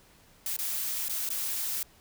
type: noise with dropouts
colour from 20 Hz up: blue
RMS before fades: -32 dBFS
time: 0.46-1.83 s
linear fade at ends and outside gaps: 2 ms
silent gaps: 0.566-0.588 / 1.084-1.095 / 1.291-1.302 s
effects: pink hiss -59 dBFS RMS until 2 s